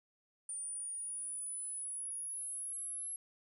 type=linear sweep; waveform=sine; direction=up; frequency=9260 to 11080 Hz; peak=-39 dBFS; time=0.49-3.16 s; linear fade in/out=2 ms; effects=none